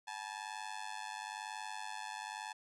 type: tone with amplitude modulation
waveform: sawtooth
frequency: 862 Hz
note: A5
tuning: 36 cents flat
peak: -34 dBFS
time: 0.07-2.53 s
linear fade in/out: 10 ms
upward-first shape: sine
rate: 101 Hz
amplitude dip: 95%
effects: resampled to 22050 Hz